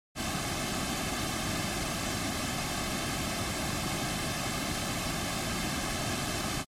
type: noise with comb filter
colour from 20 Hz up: pink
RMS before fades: -32 dBFS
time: 0.15-6.65 s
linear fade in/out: 50 ms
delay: 2.1 ms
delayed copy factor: -0.65
effects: low-pass 10000 Hz 12 dB/octave + MP3 64 kbps